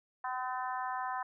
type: harmonic tone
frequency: 254.3 Hz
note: C4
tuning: 49 cents flat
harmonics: 3 / 4 / 5 / 6 / 7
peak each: -38 / -37 / -43 / -45 / -46 dBFS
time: 0.24-1.23 s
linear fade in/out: 5 ms
effects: none